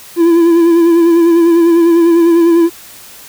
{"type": "tone with vibrato", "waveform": "triangle", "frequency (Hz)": 337, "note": "E4", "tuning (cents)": 38, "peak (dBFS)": -3, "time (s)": [0.16, 2.7], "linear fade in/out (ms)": 50, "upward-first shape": "sine", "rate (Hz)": 10, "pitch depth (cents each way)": 39, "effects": ["white hiss -35 dBFS RMS until 3.28 s"]}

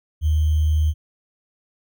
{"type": "tone with sample-and-hold", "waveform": "sine", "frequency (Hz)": 77.4, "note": "D#2", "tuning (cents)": -9, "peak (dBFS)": -15, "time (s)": [0.21, 0.94], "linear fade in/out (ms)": 50, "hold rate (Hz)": 3150, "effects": []}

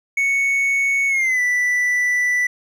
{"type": "tone with pitch glide", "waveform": "triangle", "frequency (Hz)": [2217, 1975.1], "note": ["C#7", "B6"], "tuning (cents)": [0, 0], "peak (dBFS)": -14, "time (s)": [0.17, 2.47], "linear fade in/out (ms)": 5, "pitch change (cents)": -200, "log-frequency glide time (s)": [1.08, 1.41], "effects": []}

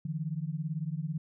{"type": "beating tone pair", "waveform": "sine", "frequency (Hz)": [149.6, 167.6], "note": ["D3", "E3"], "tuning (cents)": [32, 29], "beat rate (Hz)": 18, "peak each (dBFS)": [-34, -35], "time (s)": [0.05, 1.18], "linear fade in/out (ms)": 5, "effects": []}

